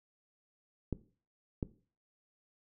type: clicks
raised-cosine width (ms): 3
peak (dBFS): -20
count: 2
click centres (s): 0.927 / 1.628
effects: noise-tail reverb RT60 0.4 s tail -17 dB re dry